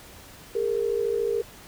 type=tone pair together; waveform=sine; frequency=408.6 / 462.5 Hz; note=G#4 / A#4; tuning=-28 / -14 cents; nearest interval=major second; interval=214 cents; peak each=-26 / -25 dBFS; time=0.55-1.42 s; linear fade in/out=5 ms; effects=pink hiss -47 dBFS RMS until 1.67 s